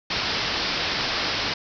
white low-pass noise, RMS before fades -26 dBFS, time 0.1-1.54 s, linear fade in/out 5 ms, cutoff 5400 Hz, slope 96 dB/octave, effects none

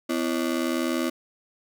35% pulse ring-modulated tone, 293.7 Hz, D4, in tune, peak -19 dBFS, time 0.09-1.1 s, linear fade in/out 10 ms, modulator 40.1 Hz, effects none

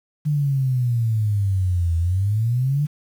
sine exponential two-way sweep, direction down then up, 151.7 to 82.41 to 151.7 Hz, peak -17 dBFS, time 0.25-2.87 s, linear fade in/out 20 ms, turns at 1.97 s, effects 8-bit

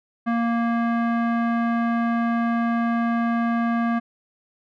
square tone with low-pass filter, 233.1 Hz, A#3, in tune, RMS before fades -22 dBFS, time 0.26-4 s, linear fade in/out 20 ms, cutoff 1500 Hz, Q 1.8, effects none

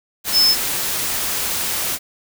sine tone in noise, 5240 Hz, E8, 11 cents flat, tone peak -11 dBFS, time 0.32-0.56 s, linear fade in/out 50 ms, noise white, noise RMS -22 dBFS, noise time 0.24-1.99 s, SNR +8 dB, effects none

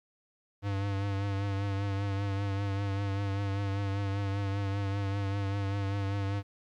square tone with vibrato, 99.3 Hz, G2, 23 cents sharp, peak -30 dBFS, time 0.62-6.43 s, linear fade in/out 50 ms, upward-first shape triangle, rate 5.1 Hz, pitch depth 40 cents each way, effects low-pass 4000 Hz 12 dB/octave + 11-bit

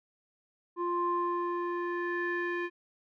square tone with low-pass filter sweep, 349.2 Hz, F4, in tune, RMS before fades -32 dBFS, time 0.76-2.7 s, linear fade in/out 50 ms, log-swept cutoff 920 to 2100 Hz, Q 5.1, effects none

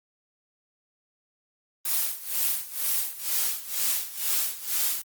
blue noise with tremolo, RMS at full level -24 dBFS, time 1.85-5.02 s, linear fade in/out 5 ms, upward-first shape sine, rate 2.1 Hz, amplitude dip 85%, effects Opus 24 kbps

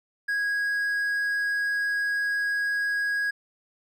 triangle tone, 1651 Hz, G#6, 11 cents flat, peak -22 dBFS, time 0.28-3.31 s, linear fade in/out 10 ms, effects none

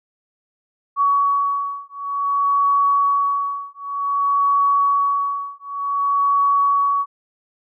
sine beating tone pair, 1126 / 1126.54 Hz, C#6 / C#6, +27 / +28 cents, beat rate 0.54 Hz, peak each -19 dBFS, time 0.96-7.06 s, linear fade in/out 50 ms, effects none

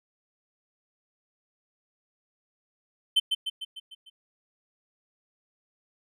triangle tone with echo, 3080 Hz, G7, 31 cents flat, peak -16 dBFS, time 3.16-3.2 s, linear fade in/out 10 ms, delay 150 ms, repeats 6, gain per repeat -5 dB, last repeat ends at 4.1 s, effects none

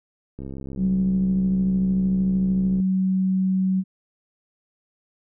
click train, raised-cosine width 3 ms, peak -22 dBFS, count 163, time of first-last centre 0.39-2.801 s, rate 67.2 Hz
sine tone, 188.3 Hz, F#3, 31 cents sharp, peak -18 dBFS, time 0.77-3.84 s, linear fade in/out 50 ms
effects none

